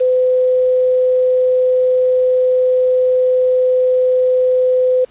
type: tone with quantisation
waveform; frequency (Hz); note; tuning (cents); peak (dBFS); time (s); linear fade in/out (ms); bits
sine; 508; B4; +49; -10; 0-5.05; 10; 6
effects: pink hiss -50 dBFS RMS until 5.1 s + resampled to 8000 Hz